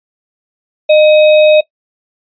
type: tone with sample-and-hold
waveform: sine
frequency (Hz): 612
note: D#5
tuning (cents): -29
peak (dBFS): -3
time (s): 0.89-1.61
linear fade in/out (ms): 10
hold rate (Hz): 3150
effects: noise-tail reverb RT60 0.1 s tail -19 dB re dry + resampled to 11025 Hz